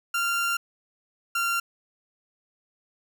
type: tone pair in turn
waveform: 30% pulse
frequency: 1387 / 1381.2 Hz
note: F6 / F6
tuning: -12 / -20 cents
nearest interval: unison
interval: 8 cents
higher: first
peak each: -21 dBFS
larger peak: neither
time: 0.14-0.57 / 1.35-1.6 s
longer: first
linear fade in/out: 5 ms
effects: none